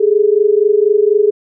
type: tone pair together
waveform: sine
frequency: 405 / 429.1 Hz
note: G#4 / A4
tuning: -43 / -43 cents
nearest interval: minor second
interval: 100 cents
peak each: -11 dBFS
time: 0-1.31 s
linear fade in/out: 10 ms
effects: none

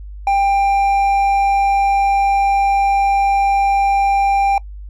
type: tone with hard clipping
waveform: sine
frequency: 793 Hz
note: G5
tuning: 20 cents sharp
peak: -13 dBFS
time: 0.27-4.58 s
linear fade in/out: 2 ms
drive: 5 dB
effects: noise-tail reverb RT60 0.1 s tail -24 dB re dry + added 50 Hz sine -29 dBFS peak until 4.89 s

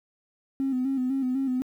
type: tone with vibrato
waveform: triangle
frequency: 261.6 Hz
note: C4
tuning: in tune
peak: -20 dBFS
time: 0.6-1.62 s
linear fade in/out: 0 ms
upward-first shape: square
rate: 4 Hz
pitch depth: 55 cents each way
effects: tanh soft clip ceiling -21 dBFS + 10-bit

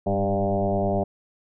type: tone with frequency modulation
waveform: sine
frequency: 395.3 Hz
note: G4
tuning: 15 cents sharp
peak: -20 dBFS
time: 0.06-1.04 s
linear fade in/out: 10 ms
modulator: 100 Hz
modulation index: 3.4
effects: none

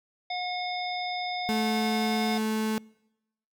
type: harmonic tone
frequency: 723 Hz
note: F#5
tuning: 40 cents flat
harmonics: 1 / 3 / 5 / 7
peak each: -31 / -36 / -38 / -39 dBFS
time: 0.3-2.38 s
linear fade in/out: 5 ms
type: tone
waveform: 35% pulse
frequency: 218 Hz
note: A3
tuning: 16 cents flat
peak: -24 dBFS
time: 1.49-2.78 s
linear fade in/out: 0 ms
effects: noise-tail reverb RT60 0.9 s tail -26 dB re dry

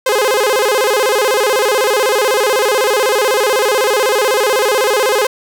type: tone with vibrato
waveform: sawtooth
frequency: 466.2 Hz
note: A#4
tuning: in tune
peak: -7 dBFS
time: 0.06-5.27 s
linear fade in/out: 5 ms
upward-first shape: square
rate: 16 Hz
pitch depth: 190 cents each way
effects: none

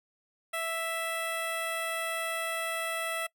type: tone with notch filter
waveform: 10% pulse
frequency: 659.3 Hz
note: E5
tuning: in tune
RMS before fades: -33 dBFS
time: 0.53-3.27 s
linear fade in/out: 10 ms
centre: 4500 Hz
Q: 1.3
effects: noise-tail reverb RT60 0.1 s tail -23 dB re dry

